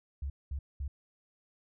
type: tone bursts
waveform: sine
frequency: 69.3 Hz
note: C#2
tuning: in tune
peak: -33 dBFS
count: 3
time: 0.22-0.88 s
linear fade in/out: 5 ms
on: 80 ms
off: 210 ms
effects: none